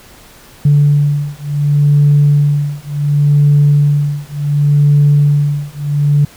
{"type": "beating tone pair", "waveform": "sine", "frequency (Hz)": [145, 145.69], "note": ["D3", "D3"], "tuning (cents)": [-22, -14], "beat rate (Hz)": 0.69, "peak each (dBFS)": -10, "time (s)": [0.65, 6.25], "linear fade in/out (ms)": 5, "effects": ["tanh soft clip ceiling -1 dBFS", "pink hiss -40 dBFS RMS until 6.36 s"]}